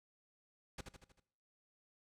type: noise with echo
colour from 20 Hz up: pink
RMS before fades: -45 dBFS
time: 0.78-0.81 s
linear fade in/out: 5 ms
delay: 78 ms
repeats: 5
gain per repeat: -5 dB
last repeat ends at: 1.2 s
effects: noise-tail reverb RT60 0.7 s tail -20 dB re dry + low-pass 8000 Hz 12 dB/octave